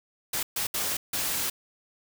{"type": "noise bursts at uneven times", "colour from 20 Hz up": "white", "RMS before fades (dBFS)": -29, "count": 4, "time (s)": [[0.33, 0.43], [0.56, 0.67], [0.74, 0.97], [1.13, 1.5]], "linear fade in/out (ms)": 5, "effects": []}